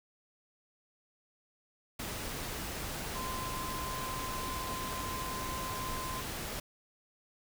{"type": "tone in noise", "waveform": "sine", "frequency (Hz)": 1035, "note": "C6", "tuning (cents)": -19, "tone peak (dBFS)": -39, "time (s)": [3.15, 6.21], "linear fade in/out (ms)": 5, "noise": "pink", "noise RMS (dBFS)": -39, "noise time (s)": [1.99, 6.6], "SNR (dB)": -3, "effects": []}